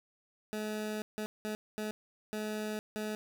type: tone bursts at uneven times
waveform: 20% pulse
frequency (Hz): 213.6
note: G#3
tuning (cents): +49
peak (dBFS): -30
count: 6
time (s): 0.53-1.02 / 1.18-1.26 / 1.45-1.55 / 1.78-1.91 / 2.33-2.79 / 2.96-3.15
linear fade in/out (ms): 0
effects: none